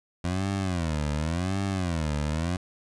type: tone with vibrato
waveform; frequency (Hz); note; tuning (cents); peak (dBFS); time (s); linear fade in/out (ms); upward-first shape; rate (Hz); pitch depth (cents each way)
20% pulse; 85.3; F2; -40; -21; 0.24-2.57; 5; sine; 0.9; 250
effects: resampled to 22050 Hz